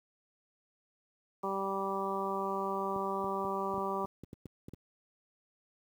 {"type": "harmonic tone", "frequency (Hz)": 194.7, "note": "G3", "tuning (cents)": -12, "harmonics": [1, 2, 3, 4, 5, 6], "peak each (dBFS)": [-41, -37, -41, -40, -38, -38], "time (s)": [1.43, 4.06], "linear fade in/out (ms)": 10}
{"type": "clicks", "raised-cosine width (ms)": 3, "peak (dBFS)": -31, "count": 11, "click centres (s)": [2.961, 3.243, 3.448, 3.74, 3.779, 4.046, 4.236, 4.331, 4.457, 4.684, 4.736]}
{"effects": ["high-pass 80 Hz 12 dB/octave", "10-bit"]}